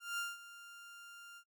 30% pulse tone with ADSR envelope, 1396.9 Hz, F6, in tune, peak -33 dBFS, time 0-1.44 s, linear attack 180 ms, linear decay 190 ms, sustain -16 dB, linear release 70 ms, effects noise-tail reverb RT60 0.1 s tail -22 dB re dry

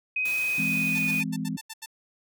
sine tone with pitch glide, 2516 to 2474 Hz, D#7 to D#7, +19 to -10 cents, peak -24 dBFS, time 0.16-1.23 s, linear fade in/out 5 ms, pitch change -29 cents, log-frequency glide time 0.44-1.08 s
white noise, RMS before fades -39 dBFS, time 0.25-1.21 s, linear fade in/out 5 ms
sine chord, E augmented, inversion none, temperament just, 164.81 / 206 / 257.5 Hz, E3 / G#3 / B#3, 0 / -14 / -28 cents, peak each -32 dBFS, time 0.58-1.57 s, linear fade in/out 5 ms
5% pulse tone bursts, 888 Hz, A5, 16 cents sharp, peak -24 dBFS, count 8, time 0.95-1.861 s, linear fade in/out 10 ms, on 43 ms, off 81 ms
effects none

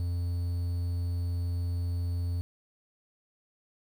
triangle tone with quantisation, 87.31 Hz, F2, in tune, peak -26 dBFS, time 0-2.41 s, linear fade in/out 0 ms, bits 9, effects none

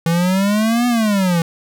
square exponential two-way sweep, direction up then down, 163.7 to 246.9 to 163.7 Hz, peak -14 dBFS, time 0.06-1.42 s, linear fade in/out 2 ms, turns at 0.87 s, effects none

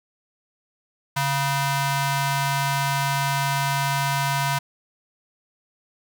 sawtooth ring-modulated tone, 554.4 Hz, C#5, in tune, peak -14 dBFS, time 1.16-4.59 s, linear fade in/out 10 ms, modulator 414 Hz, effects none

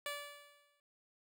10% pulse tone with exponential decay, 579 Hz, D5, 25 cents flat, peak -29 dBFS, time 0.06-0.8 s, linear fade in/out 1 ms, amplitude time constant 160 ms, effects none

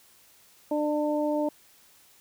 harmonic tone, 298.8 Hz, D4, 30 cents sharp, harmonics 1 / 2 / 3, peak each -27 / -27 / -34 dBFS, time 0.71-1.49 s, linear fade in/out 5 ms, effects white hiss -58 dBFS RMS until 2.2 s

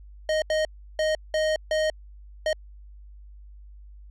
square tone bursts at uneven times, 622.3 Hz, D#5, in tune, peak -22 dBFS, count 6, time 0.29-0.42 / 0.5-0.65 / 0.99-1.15 / 1.34-1.56 / 1.71-1.9 / 2.46-2.53 s, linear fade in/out 2 ms, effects added 50 Hz sine -43 dBFS peak until 4.1 s + low-pass 6000 Hz 12 dB/octave

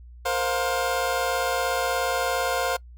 25% pulse chord, Bb suspended second, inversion none, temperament equal with one note detuned, 466.2 / 523.3 / 707.4 Hz, Bb4 / C5 / F5, 0 / 0 / +22 cents, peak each -27 / -23 / -23 dBFS, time 0.25-2.77 s, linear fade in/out 10 ms, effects noise-tail reverb RT60 0.1 s tail -24 dB re dry + added 60 Hz sine -42 dBFS peak until 2.97 s

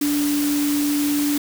sine tone in noise, 291 Hz, D4, 16 cents flat, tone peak -18 dBFS, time 0.01-1.38 s, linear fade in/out 5 ms, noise white, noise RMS -28 dBFS, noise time 0.01-1.38 s, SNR +7 dB, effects none

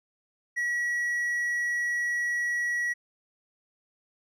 triangle tone, 1925 Hz, B6, 45 cents flat, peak -24 dBFS, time 0.56-2.94 s, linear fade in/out 20 ms, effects resampled to 32000 Hz

